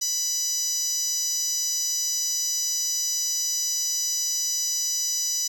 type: tone with high-pass filter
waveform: 10% pulse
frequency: 987.8 Hz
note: B5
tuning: in tune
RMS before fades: -26 dBFS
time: 0.01-5.48 s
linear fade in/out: 10 ms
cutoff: 5900 Hz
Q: 4.3
effects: none